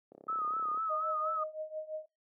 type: click train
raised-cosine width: 2 ms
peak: -33 dBFS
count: 23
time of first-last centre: 0.12-0.775 s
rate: 33.6 Hz
type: tone with vibrato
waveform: sine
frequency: 1269 Hz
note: D#6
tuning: 34 cents sharp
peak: -31 dBFS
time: 0.28-1.44 s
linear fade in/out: 10 ms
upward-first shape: sine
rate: 4.1 Hz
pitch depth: 64 cents each way
type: tone with tremolo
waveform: sine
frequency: 622.3 Hz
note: D#5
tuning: in tune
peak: -33 dBFS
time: 0.89-2.06 s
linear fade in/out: 20 ms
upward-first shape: triangle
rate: 5.9 Hz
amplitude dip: 90%
effects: noise-tail reverb RT60 0.2 s tail -22 dB re dry + high-pass 400 Hz 12 dB/octave